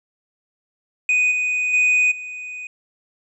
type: tone with level steps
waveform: triangle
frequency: 2489 Hz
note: D#7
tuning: in tune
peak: -13 / -17 / -12 / -28 dBFS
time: 1.09-2.67 s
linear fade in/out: 2 ms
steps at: 1.31 / 1.73 / 2.11 s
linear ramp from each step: 10 ms
effects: resampled to 22050 Hz